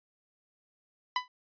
sawtooth tone with exponential decay, 998 Hz, B5, 18 cents sharp, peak -20 dBFS, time 1.16-1.28 s, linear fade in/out 2 ms, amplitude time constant 25 ms, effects resampled to 11025 Hz

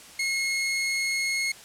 sawtooth tone, 2164 Hz, C#7, 42 cents flat, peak -21 dBFS, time 0.19-1.52 s, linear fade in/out 5 ms, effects white hiss -47 dBFS RMS until 1.64 s + low-pass 10000 Hz 12 dB/octave

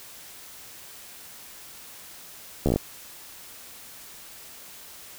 slowing click train, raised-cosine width 2 ms, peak -9 dBFS, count 7, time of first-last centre 2.66-2.76 s, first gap 13 ms, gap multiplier 1.1, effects white hiss -45 dBFS RMS until 5.18 s

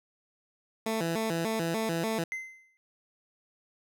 15% pulse tone with vibrato, 192.3 Hz, G3, 33 cents flat, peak -22 dBFS, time 0.86-2.24 s, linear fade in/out 5 ms, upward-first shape square, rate 3.4 Hz, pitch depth 250 cents each way
triangle tone with exponential decay, 2066 Hz, C7, 22 cents flat, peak -28 dBFS, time 2.32-2.77 s, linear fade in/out 0 ms, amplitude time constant 96 ms
effects none

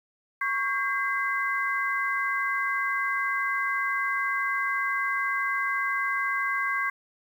sine tone cluster, 1111 / 1599 / 2045 Hz, C#6 / G6 / C7, +4 / +34 / -40 cents, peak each -29 dBFS, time 0.41-6.9 s, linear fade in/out 5 ms, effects 9-bit

